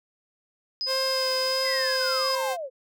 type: tone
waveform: sine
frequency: 5020 Hz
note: D#8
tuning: 15 cents sharp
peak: -26 dBFS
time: 0.81-2.35 s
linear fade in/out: 0 ms
type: tone with vibrato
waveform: sawtooth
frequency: 524 Hz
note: C5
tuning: 2 cents sharp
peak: -22 dBFS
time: 0.86-2.57 s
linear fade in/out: 50 ms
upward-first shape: sine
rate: 1.5 Hz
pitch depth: 13 cents each way
type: linear sweep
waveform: sine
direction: down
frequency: 2108 to 493.9 Hz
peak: -30 dBFS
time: 1.62-2.7 s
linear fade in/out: 50 ms
effects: none